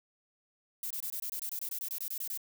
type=noise bursts; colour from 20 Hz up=violet; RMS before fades=-37 dBFS; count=16; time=0.83-2.375 s; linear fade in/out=2 ms; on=75 ms; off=23 ms; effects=none